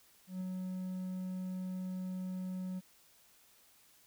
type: tone with ADSR envelope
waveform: triangle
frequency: 185 Hz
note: F#3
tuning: in tune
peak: -33 dBFS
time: 0.27-2.81 s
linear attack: 140 ms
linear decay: 3 ms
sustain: -2 dB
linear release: 28 ms
effects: white hiss -65 dBFS RMS until 4.06 s